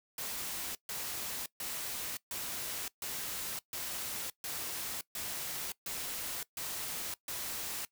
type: noise bursts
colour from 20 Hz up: white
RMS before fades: -39 dBFS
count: 11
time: 0.18-7.85 s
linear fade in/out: 2 ms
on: 570 ms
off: 140 ms
effects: noise-tail reverb RT60 0.1 s tail -20 dB re dry